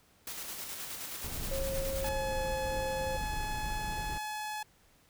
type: noise with tremolo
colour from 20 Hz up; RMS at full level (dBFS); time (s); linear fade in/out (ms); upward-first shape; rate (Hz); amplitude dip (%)
white; -40; 0.27-2.09; 2; square; 9.5; 30
type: noise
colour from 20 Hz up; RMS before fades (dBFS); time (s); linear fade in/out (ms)
brown; -38; 1.24-4.18; 2
type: tone with pitch glide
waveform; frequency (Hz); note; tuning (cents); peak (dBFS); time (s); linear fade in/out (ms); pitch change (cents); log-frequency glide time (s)
sine; 540 to 527.1; C#5 to C5; -45 to +13; -34; 1.51-3.17; 5; -42; 2.14-2.35
type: tone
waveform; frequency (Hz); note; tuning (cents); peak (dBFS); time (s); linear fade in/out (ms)
sawtooth; 851; G#5; +42; -32; 2.04-4.63; 5
effects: pink hiss -65 dBFS RMS until 5.09 s